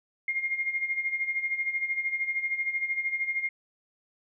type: tone with tremolo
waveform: sine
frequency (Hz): 2127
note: C7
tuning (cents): +28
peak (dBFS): -24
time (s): 0.28-3.49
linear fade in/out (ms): 2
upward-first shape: sine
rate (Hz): 13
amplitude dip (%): 70
effects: none